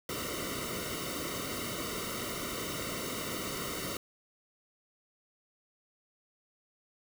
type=noise with comb filter; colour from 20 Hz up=pink; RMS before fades=-37 dBFS; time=0.09-3.97 s; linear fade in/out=2 ms; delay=1.2 ms; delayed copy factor=-1; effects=none